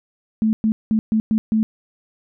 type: tone bursts at uneven times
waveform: sine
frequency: 219 Hz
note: A3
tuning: 8 cents flat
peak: -14 dBFS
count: 6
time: 0.42-0.53 / 0.64-0.72 / 0.91-0.99 / 1.12-1.2 / 1.31-1.38 / 1.52-1.63 s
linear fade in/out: 0 ms
effects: none